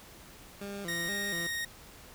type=tone with vibrato; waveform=20% pulse; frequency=185 Hz; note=F#3; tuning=in tune; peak=-33 dBFS; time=0.61-1.47 s; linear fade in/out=2 ms; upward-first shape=square; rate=2.1 Hz; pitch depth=140 cents each way
type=tone; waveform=sawtooth; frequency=1864.7 Hz; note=A#6; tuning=in tune; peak=-29 dBFS; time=0.88-1.65 s; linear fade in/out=5 ms
effects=pink hiss -52 dBFS RMS until 2.14 s